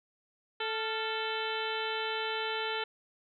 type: harmonic tone with a mistuned harmonic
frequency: 440 Hz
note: A4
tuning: in tune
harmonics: 1 / 2 / 3 / 4 / 5 / 6 / 7 / 8 / 9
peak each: -37 / -38 / -39 / -41 / -43 / -42 / -40 / -44 / -44 dBFS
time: 0.6-2.84 s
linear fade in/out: 5 ms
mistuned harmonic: 3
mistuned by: +82 cents
effects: none